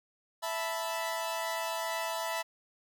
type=chord; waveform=sawtooth; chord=E suspended fourth; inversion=none; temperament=equal; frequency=659.3 / 880 / 987.8 Hz; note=E5 / A5 / B5; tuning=0 / 0 / 0 cents; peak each=-32 / -35 / -33 dBFS; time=0.42-2.43 s; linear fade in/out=20 ms; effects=none